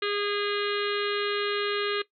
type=harmonic tone; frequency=409.6 Hz; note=G#4; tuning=24 cents flat; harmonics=1 / 3 / 4 / 5 / 6 / 7 / 8 / 9 / 10; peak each=-29 / -34 / -35 / -36 / -37 / -37 / -38 / -39 / -39 dBFS; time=0.02-2.02 s; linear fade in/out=5 ms; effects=noise-tail reverb RT60 0.1 s tail -17 dB re dry